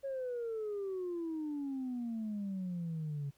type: exponential sweep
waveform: sine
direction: down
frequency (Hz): 554 to 138.59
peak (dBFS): -34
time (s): 0.03-3.31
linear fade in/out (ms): 20
effects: tanh soft clip ceiling -33 dBFS + pink hiss -71 dBFS RMS until 3.37 s